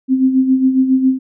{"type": "tone with tremolo", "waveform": "sine", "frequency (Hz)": 261.6, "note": "C4", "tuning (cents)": 0, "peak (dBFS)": -7, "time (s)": [0.08, 1.19], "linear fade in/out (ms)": 50, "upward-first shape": "sine", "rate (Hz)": 7.3, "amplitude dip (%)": 60, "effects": []}